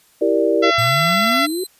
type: chord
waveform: sine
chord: E half-diminished seventh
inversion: none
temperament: equal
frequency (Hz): 329.6 / 392 / 466.2 / 587.3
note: E4 / G4 / Bb4 / D5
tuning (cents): 0 / 0 / 0 / 0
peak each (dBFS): -19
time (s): 0.21-0.71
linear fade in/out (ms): 10
type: harmonic tone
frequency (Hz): 676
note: E5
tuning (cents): +43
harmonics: 1 / 2 / 3 / 4 / 5 / 6 / 7 / 8 / 9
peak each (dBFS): -21 / -18 / -20 / -27 / -24 / -31 / -29 / -37 / -39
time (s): 0.62-1.47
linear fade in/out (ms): 20
type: exponential sweep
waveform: sine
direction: up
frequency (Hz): 110 to 384.1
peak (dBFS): -20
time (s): 0.78-1.64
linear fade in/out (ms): 5
type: tone with pitch glide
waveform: 15% pulse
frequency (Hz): 4000 to 4072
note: B7 to C8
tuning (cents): +21 to -48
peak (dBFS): -22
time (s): 0.78-1.67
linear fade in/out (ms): 10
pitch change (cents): +31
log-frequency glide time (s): 1.07-1.49
effects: white hiss -54 dBFS RMS until 1.79 s + resampled to 32000 Hz